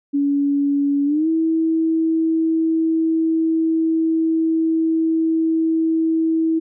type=tone with pitch glide; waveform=sine; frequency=283.3 to 323.6 Hz; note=C#4 to E4; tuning=+38 to -32 cents; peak=-15 dBFS; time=0.13-6.6 s; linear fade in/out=20 ms; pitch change=+230 cents; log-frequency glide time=1.05-1.28 s; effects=none